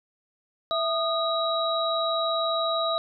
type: tone cluster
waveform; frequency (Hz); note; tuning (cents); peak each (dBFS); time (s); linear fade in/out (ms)
sine; 661 / 1235 / 3858; E5 / D#6 / B7; +5 / -13 / -41; -26 / -28 / -29; 0.71-2.98; 0
effects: none